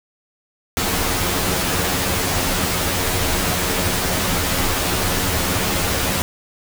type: noise with comb filter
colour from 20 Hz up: pink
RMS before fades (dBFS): -20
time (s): 0.77-6.22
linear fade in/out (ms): 0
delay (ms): 11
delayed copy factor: +0.75
effects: none